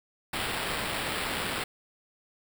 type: noise with sample-and-hold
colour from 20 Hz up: violet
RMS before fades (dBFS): -32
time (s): 0.33-1.64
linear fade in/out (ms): 5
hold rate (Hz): 6300
effects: none